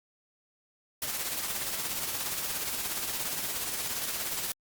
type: noise with tremolo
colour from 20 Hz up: white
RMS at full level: -31 dBFS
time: 1.02-4.52 s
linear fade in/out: 2 ms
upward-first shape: triangle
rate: 17 Hz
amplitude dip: 50%
effects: Opus 48 kbps